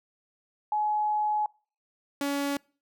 sine / sawtooth tone pair in turn, 846 / 282.3 Hz, G#5 / C#4, +32 / +32 cents, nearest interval octave + perfect fifth, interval 1900 cents, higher first, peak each -24 / -23 dBFS, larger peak second, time 0.72-1.46 / 2.21-2.57 s, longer first, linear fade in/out 2 ms, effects noise-tail reverb RT60 0.4 s tail -26 dB re dry

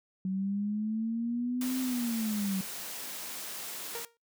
sine linear two-way sweep, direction up then down, 186.6 to 260 to 186.6 Hz, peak -29 dBFS, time 0.25-2.61 s, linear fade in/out 2 ms, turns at 1.8 s
white high-pass noise, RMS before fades -40 dBFS, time 1.61-4.05 s, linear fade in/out 2 ms, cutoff 150 Hz, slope 24 dB/octave
sawtooth tone with exponential decay, 466.2 Hz, A#4, in tune, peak -31 dBFS, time 3.95-4.17 s, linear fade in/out 0 ms, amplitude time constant 47 ms
effects noise-tail reverb RT60 0.2 s tail -24 dB re dry

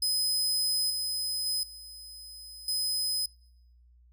sawtooth tone with level steps, 5040 Hz, D#8, 21 cents sharp, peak -23 / -27 / -25 / -41 / -25 dBFS, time 0.02-3.26 s, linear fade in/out 5 ms, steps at 0.9 / 1.46 / 1.63 / 2.68 s, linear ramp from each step 2 ms, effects noise-tail reverb RT60 0.8 s tail -26 dB re dry + added 60 Hz sine -56 dBFS peak until 4.12 s

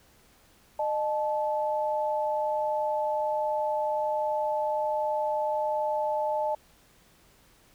sine tone pair together, 610 / 868.7 Hz, D#5 / A5, -34 / -22 cents, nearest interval tritone, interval 612 cents, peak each -28 / -28 dBFS, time 0.79-6.55 s, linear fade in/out 5 ms, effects pink hiss -60 dBFS RMS until 7.74 s

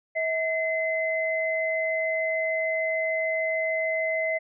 sine tone pair together, 643.3 / 2050 Hz, E5 / C7, -42 / -36 cents, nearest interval octave + minor sixth, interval 2006 cents, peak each -26 / -27 dBFS, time 0.15-4.39 s, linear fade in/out 20 ms, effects none

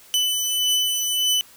sawtooth beating tone pair, 2998 / 2999.7 Hz, F#7 / F#7, +22 / +23 cents, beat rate 1.7 Hz, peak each -17 / -24 dBFS, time 0.14-1.41 s, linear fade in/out 0 ms, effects white hiss -49 dBFS RMS until 1.56 s

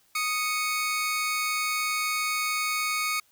sawtooth tone pair together, 1245 / 2218 Hz, D#6 / C#7, +1 / 0 cents, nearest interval minor seventh, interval 999 cents, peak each -25 dBFS, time 0.15-3.2 s, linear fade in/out 5 ms, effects white hiss -64 dBFS RMS until 3.31 s

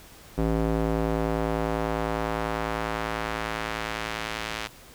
square tone with band-pass filter sweep, 55 Hz, A1, in tune, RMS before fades -28 dBFS, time 0.37-4.68 s, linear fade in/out 20 ms, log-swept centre 340 to 2900 Hz, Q 0.76, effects pink hiss -49 dBFS RMS until 4.94 s

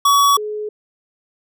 square / sine tone pair in turn, 1130 / 423.3 Hz, C#6 / G#4, +33 / +33 cents, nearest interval octave + perfect fourth, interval 1700 cents, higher first, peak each -11 / -22 dBFS, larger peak first, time 0.05-0.37 / 0.37-0.69 s, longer neither, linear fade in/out 5 ms, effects none

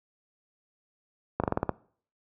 slowing click train, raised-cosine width 1 ms, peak -11 dBFS, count 7, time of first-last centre 1.4-1.693 s, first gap 37 ms, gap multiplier 1.11, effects noise-tail reverb RT60 0.5 s tail -21 dB re dry + high-pass 60 Hz 12 dB/octave

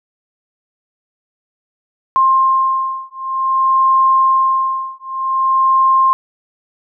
sine beating tone pair, 1058 / 1058.53 Hz, C6 / C6, +19 / +20 cents, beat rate 0.53 Hz, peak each -14 dBFS, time 2.16-6.13 s, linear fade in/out 0 ms, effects none

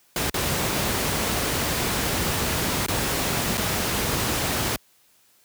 pink noise with dropouts, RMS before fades -24 dBFS, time 0.16-4.76 s, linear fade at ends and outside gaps 1 ms, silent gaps 0.298-0.342 / 2.863-2.883 / 3.573-3.578 s, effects white hiss -60 dBFS RMS until 5.44 s + high-pass 60 Hz 12 dB/octave

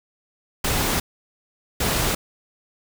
pink noise bursts at uneven times, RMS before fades -22 dBFS, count 2, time 0.64-1 / 1.8-2.15 s, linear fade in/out 5 ms, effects none

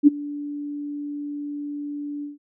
sine tone with ADSR envelope, 290.7 Hz, D4, 18 cents flat, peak -6 dBFS, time 0.03-2.38 s, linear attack 42 ms, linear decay 19 ms, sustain -22 dB, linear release 150 ms, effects none

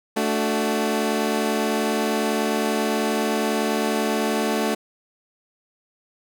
20% pulse chord, D major, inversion second, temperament equal with one note detuned, 220 / 290.8 / 370 Hz, A3 / D4 / F#4, 0 / -17 / 0 cents, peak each -18 / -22 / -22 dBFS, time 0.16-4.75 s, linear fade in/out 10 ms, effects none

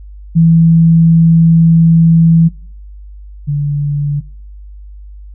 sine tone pair in turn, 164.81 / 144.85 Hz, E3 / D3, 0 / -24 cents, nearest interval major second, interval 224 cents, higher first, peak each -4 / -11 dBFS, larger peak first, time 0.35-2.49 / 3.47-4.21 s, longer first, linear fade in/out 20 ms, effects noise-tail reverb RT60 0.5 s tail -22 dB re dry + added 50 Hz sine -29 dBFS peak until 5.34 s

